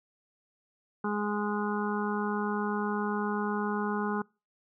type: harmonic tone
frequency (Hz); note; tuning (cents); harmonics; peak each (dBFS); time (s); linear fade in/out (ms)
207.7; G#3; 0; 1 / 2 / 4 / 5 / 6 / 7; -31 / -34 / -37 / -38 / -39 / -39; 1.04-4.22; 5
effects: noise-tail reverb RT60 0.3 s tail -25 dB re dry